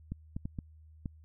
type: clicks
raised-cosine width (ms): 5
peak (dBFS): -24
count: 5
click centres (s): 0.12 / 0.365 / 0.455 / 0.588 / 1.058
effects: added 78 Hz sine -53 dBFS peak until 1.24 s